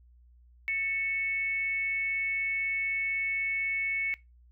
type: tone with frequency modulation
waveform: sine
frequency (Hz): 2211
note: C#7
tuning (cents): -5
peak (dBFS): -27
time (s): 0.68-4.14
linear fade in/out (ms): 0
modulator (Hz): 420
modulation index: 0.3
effects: noise-tail reverb RT60 0.2 s tail -21 dB re dry + added 60 Hz sine -55 dBFS peak until 4.51 s